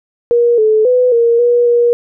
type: tone with pitch steps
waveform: sine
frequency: 475.2 / 433.4 / 499.8 / 467.4 / 481.3 / 476.8 Hz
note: A#4 / A4 / B4 / A#4 / B4 / A#4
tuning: +33 / -26 / +21 / +5 / -45 / +39 cents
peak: -7 dBFS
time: 0.31-1.93 s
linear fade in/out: 0 ms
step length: 270 ms
effects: none